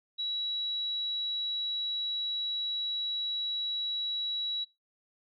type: tone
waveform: sine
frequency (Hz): 3900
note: B7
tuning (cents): -23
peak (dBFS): -30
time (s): 0.18-4.65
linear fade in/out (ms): 20
effects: noise-tail reverb RT60 0.2 s tail -18 dB re dry